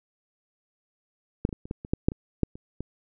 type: clicks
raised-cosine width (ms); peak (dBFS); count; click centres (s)
3; -8 / -24 / -20 / -27 / -18 / -24 / -10 / -6 / -22 / -8 / -28 / -20; 12; 1.451 / 1.491 / 1.528 / 1.655 / 1.711 / 1.849 / 1.935 / 2.085 / 2.119 / 2.433 / 2.555 / 2.806
effects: none